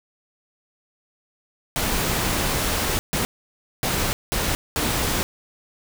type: noise bursts at uneven times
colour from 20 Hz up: pink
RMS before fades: -23 dBFS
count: 5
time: 1.76-2.99 / 3.13-3.25 / 3.83-4.13 / 4.32-4.55 / 4.76-5.23 s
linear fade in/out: 0 ms
effects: none